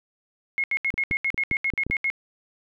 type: tone bursts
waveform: sine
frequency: 2164 Hz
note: C#7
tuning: 42 cents flat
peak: -21 dBFS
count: 12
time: 0.58-2.101 s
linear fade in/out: 0 ms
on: 58 ms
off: 75 ms
type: clicks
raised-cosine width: 3 ms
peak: -18 dBFS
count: 7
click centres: 0.941 / 1.111 / 1.344 / 1.514 / 1.737 / 1.866 / 1.9 s
effects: none